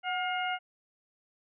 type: harmonic tone with a mistuned harmonic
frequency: 712 Hz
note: F5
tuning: 33 cents sharp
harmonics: 1 / 2 / 3 / 4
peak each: -32 / -35 / -37 / -38 dBFS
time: 0.03-0.59 s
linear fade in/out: 50 ms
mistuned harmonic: 1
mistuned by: +61 cents
effects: none